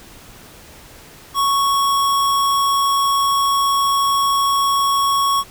square tone, 1108.7 Hz, C#6, in tune, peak -15 dBFS, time 1.34-5.44 s, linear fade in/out 50 ms, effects pink hiss -42 dBFS RMS until 5.5 s

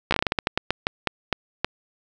slowing click train, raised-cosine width 0.3 ms, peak -4 dBFS, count 16, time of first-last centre 0.11-1.646 s, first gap 14 ms, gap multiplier 1.25, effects none

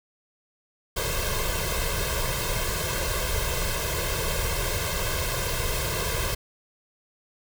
pink noise with comb filter, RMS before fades -27 dBFS, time 0.96-6.35 s, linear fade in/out 10 ms, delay 1.9 ms, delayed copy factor +1, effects none

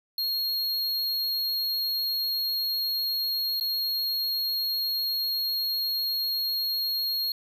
square tone with dropouts, 4273 Hz, C8, 36 cents sharp, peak -26 dBFS, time 0.18-7.32 s, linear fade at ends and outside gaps 2 ms, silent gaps 3.599-3.609 s, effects none

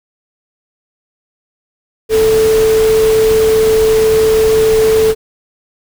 sine tone in noise, 440 Hz, A4, in tune, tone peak -7 dBFS, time 2.09-5.15 s, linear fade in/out 50 ms, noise pink, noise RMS -21 dBFS, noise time 2.09-5.15 s, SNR +11 dB, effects none

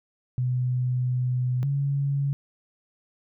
sine tone pair in turn, 125.7 / 140.1 Hz, B2 / C#3, +31 / +19 cents, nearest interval major second, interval 188 cents, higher second, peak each -22 dBFS, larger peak neither, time 0.38-1.63 / 1.63-2.33 s, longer first, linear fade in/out 0 ms, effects none

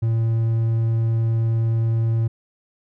triangle tone, 113.7 Hz, A#2, 43 cents flat, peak -15 dBFS, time 0.02-2.28 s, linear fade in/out 10 ms, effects none

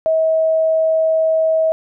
sine tone, 641 Hz, E5, 49 cents flat, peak -12 dBFS, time 0.06-1.72 s, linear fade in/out 0 ms, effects none

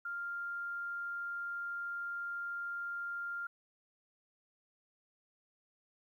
sine tone, 1396.9 Hz, F6, in tune, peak -37 dBFS, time 0.05-3.47 s, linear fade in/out 5 ms, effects 12-bit

